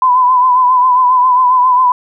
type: tone with vibrato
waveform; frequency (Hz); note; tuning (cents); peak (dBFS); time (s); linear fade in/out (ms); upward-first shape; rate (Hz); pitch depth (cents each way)
sine; 1006; B5; +32; -6; 0.02-1.92; 2; triangle; 7.4; 53
effects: none